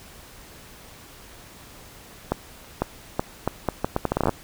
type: accelerating click train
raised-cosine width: 1 ms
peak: -7 dBFS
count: 16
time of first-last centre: 2.32-4.293 s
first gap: 500 ms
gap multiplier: 0.75
effects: pink hiss -46 dBFS RMS until 4.43 s